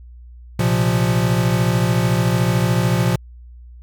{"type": "chord", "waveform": "square", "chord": "Bb suspended second", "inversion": "none", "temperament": "equal with one note detuned", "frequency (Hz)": [117.15, 130.81, 174.61], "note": ["Bb2", "C3", "F3"], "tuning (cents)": [9, 0, 0], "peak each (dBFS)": [-19, -22, -20], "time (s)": [0.59, 3.16], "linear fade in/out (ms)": 5, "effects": ["added 60 Hz sine -37 dBFS peak until 3.82 s"]}